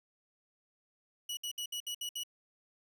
sawtooth tone bursts, 2929 Hz, F#7, 18 cents flat, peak -33 dBFS, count 7, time 1.29-2.235 s, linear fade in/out 5 ms, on 81 ms, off 63 ms, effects none

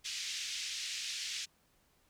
white band-pass noise, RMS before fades -40 dBFS, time 0.04-1.46 s, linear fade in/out 20 ms, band 2200 to 6200 Hz, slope 24 dB/octave, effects pink hiss -71 dBFS RMS until 2.09 s

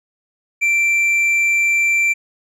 sine tone with tanh clipping, 2349 Hz, D7, in tune, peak -14 dBFS, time 0.61-2.14 s, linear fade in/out 20 ms, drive 5 dB, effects none

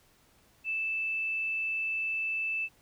sine tone, 2637 Hz, E7, in tune, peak -29 dBFS, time 0.64-2.69 s, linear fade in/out 50 ms, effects pink hiss -64 dBFS RMS until 2.81 s

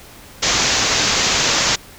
white low-pass noise, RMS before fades -17 dBFS, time 0.42-1.76 s, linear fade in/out 10 ms, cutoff 7100 Hz, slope 96 dB/octave, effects pink hiss -41 dBFS RMS until 1.98 s

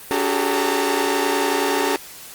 sawtooth tone cluster, 284.9 / 373.2 / 400.9 / 432.1 / 914 Hz, C#4 / F#4 / G4 / A4 / A#5, +48 / +15 / +39 / -31 / -34 cents, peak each -21 dBFS, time 0.11-1.96 s, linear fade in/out 0 ms, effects white hiss -39 dBFS RMS until 2.34 s + Opus 32 kbps

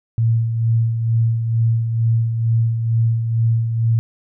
sine tone with tremolo, 114.4 Hz, A#2, 32 cents flat, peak -12 dBFS, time 0.18-3.99 s, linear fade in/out 0 ms, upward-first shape sine, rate 2.2 Hz, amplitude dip 50%, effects none

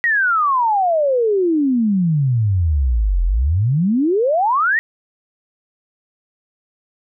sine exponential two-way sweep, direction down then up, 1929 to 41.2 to 1929 Hz, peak -13 dBFS, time 0.04-4.79 s, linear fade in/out 0 ms, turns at 3.24 s, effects none

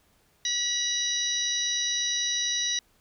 harmonic tone, 969 Hz, B5, 33 cents flat, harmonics 2 / 3 / 4 / 5 / 6, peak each -35 / -38 / -28 / -39 / -29 dBFS, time 0.45-2.79 s, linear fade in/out 2 ms, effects pink hiss -65 dBFS RMS until 3 s

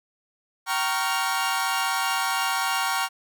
sawtooth chord, G half-diminished seventh, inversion none, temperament equal with one note detuned, 771 / 932.3 / 1108.7 / 1396.9 Hz, G5 / Bb5 / Db6 / F6, -29 / 0 / 0 / 0 cents, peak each -25 dBFS, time 0.66-3.09 s, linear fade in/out 50 ms, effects none

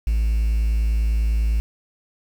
triangle tone, 55 Hz, A1, in tune, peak -14 dBFS, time 0.07-1.6 s, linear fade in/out 0 ms, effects tanh soft clip ceiling -11 dBFS + 7-bit

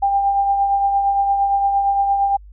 sine tone with tremolo, 795 Hz, G5, 24 cents sharp, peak -12 dBFS, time 0.02-2.37 s, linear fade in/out 10 ms, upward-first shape triangle, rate 8.7 Hz, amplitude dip 45%, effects added 50 Hz sine -38 dBFS peak until 2.52 s

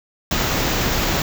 pink band-stop noise, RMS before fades -20 dBFS, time 0.31-1.22 s, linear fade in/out 2 ms, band 7500 to 13000 Hz, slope 96 dB/octave, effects none

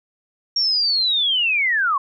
sine linear sweep, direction down, 5590 to 1058 Hz, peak -16 dBFS, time 0.56-1.98 s, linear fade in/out 5 ms, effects none

